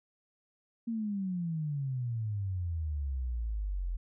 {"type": "exponential sweep", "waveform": "sine", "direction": "down", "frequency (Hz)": [234.4, 41.99], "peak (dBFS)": -31, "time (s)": [0.87, 3.97], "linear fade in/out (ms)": 10, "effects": []}